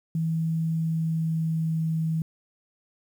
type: tone with pitch glide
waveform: sine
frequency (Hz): 162.3 to 160.81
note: E3 to E3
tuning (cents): -27 to -43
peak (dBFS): -23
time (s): 0.15-2.22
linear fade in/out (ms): 2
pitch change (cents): -16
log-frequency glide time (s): 0.64-1.97
effects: 9-bit